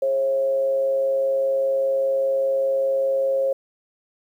sine tone with frequency modulation, 540 Hz, C#5, 45 cents flat, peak -18 dBFS, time 0.02-3.53 s, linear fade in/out 5 ms, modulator 125 Hz, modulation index 0.3, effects 9-bit

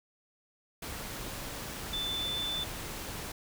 sine tone in noise, 3520 Hz, A7, in tune, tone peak -32 dBFS, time 1.93-2.64 s, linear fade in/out 5 ms, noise pink, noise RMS -40 dBFS, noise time 0.82-3.32 s, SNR +5 dB, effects none

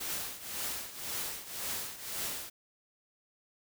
white noise with tremolo, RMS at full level -35 dBFS, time 0-2.5 s, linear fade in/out 10 ms, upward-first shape triangle, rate 1.9 Hz, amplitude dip 80%, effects none

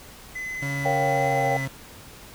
triangle tone with vibrato, 2014 Hz, B6, 33 cents sharp, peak -28 dBFS, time 0.35-1.66 s, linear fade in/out 10 ms, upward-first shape sine, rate 1.3 Hz, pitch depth 14 cents each way
35% pulse tone with pitch glide, 140 to 134.84 Hz, C#3 to C#3, +18 to -48 cents, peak -26 dBFS, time 0.62-1.68 s, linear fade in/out 5 ms, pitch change -66 cents, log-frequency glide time 1.03-1.48 s
sine chord, G half-diminished seventh, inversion first, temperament equal, 466.2 / 554.4 / 698.5 / 784 Hz, Bb4 / Db5 / F5 / G5, 0 / 0 / 0 / 0 cents, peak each -30 / -27 / -28 / -24 dBFS, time 0.85-1.57 s, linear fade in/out 5 ms
effects pink hiss -45 dBFS RMS until 2.34 s

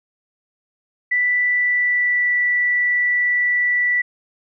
sine tone with pitch glide, 1975.5 to 1963 Hz, B6 to B6, 0 to -11 cents, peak -15 dBFS, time 1.11-4.02 s, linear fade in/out 10 ms, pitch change -11 cents, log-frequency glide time 1.42-2.34 s, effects none

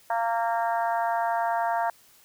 harmonic tone, 230.4 Hz, A#3, 20 cents flat, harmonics 3 / 4 / 5 / 6 / 7 / 8, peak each -26 / -27 / -37 / -37 / -36 / -42 dBFS, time 0.1-1.9 s, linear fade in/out 2 ms, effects white hiss -57 dBFS RMS until 2.24 s

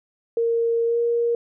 sine tone with pitch glide, 463.1 to 470.1 Hz, A#4 to A#4, -11 to +15 cents, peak -18 dBFS, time 0.37-1.35 s, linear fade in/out 2 ms, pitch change +26 cents, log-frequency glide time 0.85-0.98 s, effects none

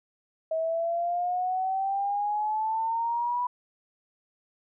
sine exponential sweep, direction up, 639 to 987 Hz, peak -25 dBFS, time 0.51-3.47 s, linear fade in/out 5 ms, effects none

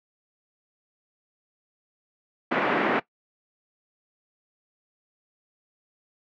pink band-pass noise, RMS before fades -24 dBFS, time 2.51-3 s, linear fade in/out 10 ms, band 230 to 2300 Hz, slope 24 dB/octave, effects noise-tail reverb RT60 0.1 s tail -18 dB re dry

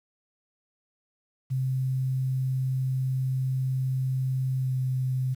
sine tone with pitch glide, 130.81 to 129.46 Hz, C3 to C3, 0 to -18 cents, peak -24 dBFS, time 1.5-5.35 s, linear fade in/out 20 ms, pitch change -18 cents, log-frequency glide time 4.6-4.71 s, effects 9-bit

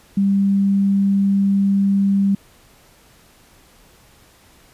sine tone, 197.5 Hz, G3, 13 cents sharp, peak -13 dBFS, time 0.17-2.35 s, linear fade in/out 5 ms, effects pink hiss -51 dBFS RMS until 4.73 s + resampled to 32000 Hz

